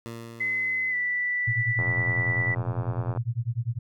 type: tone with exponential decay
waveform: 15% pulse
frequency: 115.7 Hz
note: A#2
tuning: 13 cents flat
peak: -28 dBFS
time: 0.06-1.9 s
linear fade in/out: 0 ms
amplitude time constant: 400 ms
type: tone with pitch glide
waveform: sine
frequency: 2036 to 1970.1 Hz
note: C7 to B6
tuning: -48 to -5 cents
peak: -24 dBFS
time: 0.4-2.55 s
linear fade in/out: 10 ms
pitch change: -57 cents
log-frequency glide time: 0.9-0.95 s
type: tone with tremolo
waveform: sine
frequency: 117.1 Hz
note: A#2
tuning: 8 cents sharp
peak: -22 dBFS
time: 1.47-3.79 s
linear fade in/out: 10 ms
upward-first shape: sine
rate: 10 Hz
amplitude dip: 100%
type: click train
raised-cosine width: 1 ms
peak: -21 dBFS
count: 123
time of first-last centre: 1.79-3.173 s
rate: 88.2 Hz
effects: none